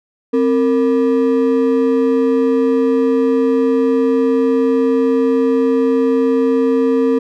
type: ring-modulated tone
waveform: triangle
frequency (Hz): 361.6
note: F#4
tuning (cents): -40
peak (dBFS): -6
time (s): 0.33-7.19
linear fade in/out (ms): 10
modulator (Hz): 98.3
effects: none

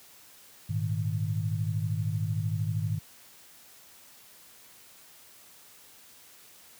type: chord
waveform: sine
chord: Ab suspended second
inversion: none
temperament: just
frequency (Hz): 103.83 / 116.8 / 155.74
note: Ab2 / Bb2 / Eb3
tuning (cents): 0 / +4 / +2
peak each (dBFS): -29 / -33 / -32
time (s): 0.69-2.99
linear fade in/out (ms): 10
effects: white hiss -54 dBFS RMS until 6.79 s + high-pass 60 Hz 12 dB/octave

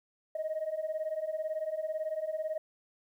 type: beating tone pair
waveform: sine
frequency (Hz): 615 / 633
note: D#5 / D#5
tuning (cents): -20 / +30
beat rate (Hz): 18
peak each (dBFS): -35 / -33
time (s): 0.35-2.58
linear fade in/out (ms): 5
effects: tanh soft clip ceiling -27 dBFS + 11-bit

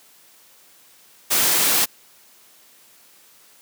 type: noise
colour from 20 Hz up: white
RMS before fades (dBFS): -18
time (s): 1.3-1.86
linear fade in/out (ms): 20
effects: white hiss -52 dBFS RMS until 3.61 s + high-pass 150 Hz 12 dB/octave

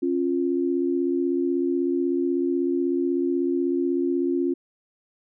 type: tone pair together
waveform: sine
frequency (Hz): 273 / 349.2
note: C#4 / F4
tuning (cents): -26 / 0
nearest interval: major third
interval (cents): 426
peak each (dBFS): -24 / -23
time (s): 0.02-4.54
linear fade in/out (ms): 10
effects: none

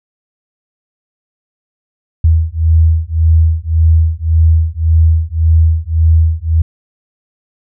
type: beating tone pair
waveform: sine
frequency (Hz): 80 / 81.8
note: D#2 / E2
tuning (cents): +49 / -13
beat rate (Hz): 1.8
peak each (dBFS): -10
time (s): 2.24-6.62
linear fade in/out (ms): 5
effects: none

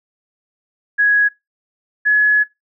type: tone pair in turn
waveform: sine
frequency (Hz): 1667 / 1695.2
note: G#6 / G#6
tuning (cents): +6 / +35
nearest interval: unison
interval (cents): 29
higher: second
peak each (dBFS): -10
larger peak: neither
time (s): 0.98-1.29 / 2.05-2.44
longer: second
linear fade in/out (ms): 20
effects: noise-tail reverb RT60 0.2 s tail -22 dB re dry

